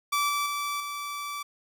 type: tone with level steps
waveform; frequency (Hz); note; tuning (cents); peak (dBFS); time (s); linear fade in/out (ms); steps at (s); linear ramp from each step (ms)
sawtooth; 1159; D6; -23; -20 / -22 / -25 / -29; 0.12-1.43; 10; 0.29 / 0.46 / 0.8; 2
effects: none